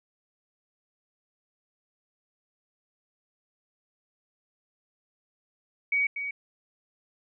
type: tone with echo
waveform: sine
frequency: 2257 Hz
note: C#7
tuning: 31 cents sharp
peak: -22 dBFS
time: 5.92-6.07 s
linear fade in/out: 5 ms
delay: 240 ms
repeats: 1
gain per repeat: -8 dB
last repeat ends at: 6.31 s
effects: none